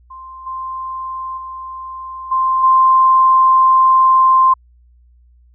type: tone with level steps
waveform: sine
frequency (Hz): 1046.5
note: C6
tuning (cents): 0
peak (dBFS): -31 / -22 / -26 / -12 / -7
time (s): 0.1-4.54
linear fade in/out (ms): 10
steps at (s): 0.46 / 1.37 / 2.31 / 2.63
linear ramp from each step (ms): 10
effects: added 60 Hz sine -46 dBFS peak until 5.54 s